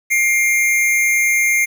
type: tone pair together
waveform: square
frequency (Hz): 2120 / 2349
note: C7 / D7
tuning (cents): +22 / 0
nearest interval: major second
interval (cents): 178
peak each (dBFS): -14 / -23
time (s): 0.1-1.66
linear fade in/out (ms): 20
effects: 8-bit